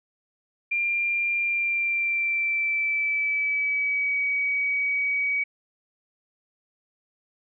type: tone with pitch glide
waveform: sine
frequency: 2388 to 2266 Hz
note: D7 to C#7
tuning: +28 to +37 cents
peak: -22 dBFS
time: 0.71-5.44 s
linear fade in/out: 10 ms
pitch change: -91 cents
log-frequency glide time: 1.42-4.17 s
effects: none